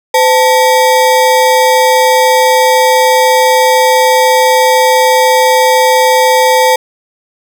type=ring-modulated tone; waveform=square; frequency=699 Hz; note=F5; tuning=1 cent sharp; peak=-3 dBFS; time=0.14-6.76 s; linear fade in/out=5 ms; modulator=188 Hz; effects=none